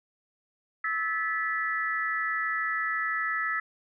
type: tone cluster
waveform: sine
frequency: 1307 / 1734 / 1966 Hz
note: E6 / A6 / B6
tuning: -15 / -26 / -8 cents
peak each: -31 dBFS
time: 0.84-3.6 s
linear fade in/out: 5 ms
effects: none